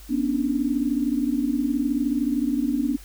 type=tone cluster; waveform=sine; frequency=242.4 / 276.3 / 295.5 Hz; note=B3 / C#4 / D4; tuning=-32 / -6 / +11 cents; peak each=-25 dBFS; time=0.09-2.97 s; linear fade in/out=20 ms; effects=added 50 Hz sine -42 dBFS peak until 3.04 s + white hiss -49 dBFS RMS until 3.04 s